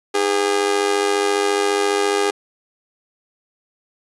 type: tone with amplitude modulation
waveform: sawtooth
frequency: 407.1 Hz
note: G#4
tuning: 35 cents flat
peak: -9 dBFS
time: 0.14-2.31 s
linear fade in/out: 10 ms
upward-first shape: sine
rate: 94.6 Hz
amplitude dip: 75%
effects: resampled to 24000 Hz